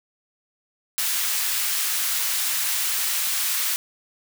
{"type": "high-pass noise", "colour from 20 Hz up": "white", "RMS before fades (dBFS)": -24, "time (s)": [0.98, 3.76], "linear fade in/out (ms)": 0, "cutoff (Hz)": 1300, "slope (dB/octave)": 12, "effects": []}